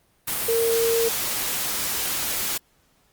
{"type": "tone in noise", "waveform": "sine", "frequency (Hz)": 459.8, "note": "A#4", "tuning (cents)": -24, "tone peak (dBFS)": -19, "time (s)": [0.48, 1.09], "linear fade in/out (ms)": 10, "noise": "white", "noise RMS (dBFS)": -26, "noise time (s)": [0.27, 2.58], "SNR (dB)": 4, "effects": ["pink hiss -63 dBFS RMS until 3.12 s", "Opus 32 kbps"]}